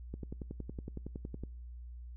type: click train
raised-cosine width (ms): 3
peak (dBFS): -28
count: 15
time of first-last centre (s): 0.14-1.436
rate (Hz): 10.8
effects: noise-tail reverb RT60 0.8 s tail -26 dB re dry + added 60 Hz sine -44 dBFS peak until 2.16 s